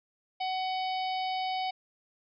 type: harmonic tone with a mistuned harmonic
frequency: 750 Hz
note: F#5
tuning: 23 cents sharp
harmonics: 1 / 3 / 4 / 5 / 6 / 7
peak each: -30 / -40 / -42 / -44 / -46 / -47 dBFS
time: 0.4-1.71 s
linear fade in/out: 10 ms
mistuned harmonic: 7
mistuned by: -80 cents
effects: none